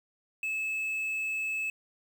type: tone with quantisation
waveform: triangle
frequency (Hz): 2600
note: E7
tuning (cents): -24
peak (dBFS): -28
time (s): 0.43-1.7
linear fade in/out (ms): 2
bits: 9
effects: none